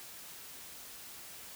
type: silence
effects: white hiss -49 dBFS RMS until 1.55 s